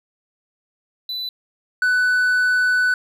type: tone pair in turn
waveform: triangle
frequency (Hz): 3988 / 1493.8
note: B7 / F#6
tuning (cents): +16 / +16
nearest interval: octave + perfect fourth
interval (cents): 1700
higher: first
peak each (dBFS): -23 / -13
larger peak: second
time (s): 1.09-1.29 / 1.82-2.94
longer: second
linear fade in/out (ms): 2
effects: none